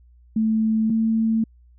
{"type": "tone pair in turn", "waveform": "sine", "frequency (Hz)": [220, 223.3], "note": ["A3", "A3"], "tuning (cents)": [0, 26], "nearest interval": "unison", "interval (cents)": 26, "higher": "second", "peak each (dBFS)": -17, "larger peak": "neither", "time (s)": [[0.36, 0.9], [0.9, 1.44]], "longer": "neither", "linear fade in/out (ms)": 5, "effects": ["added 60 Hz sine -49 dBFS peak until 1.78 s"]}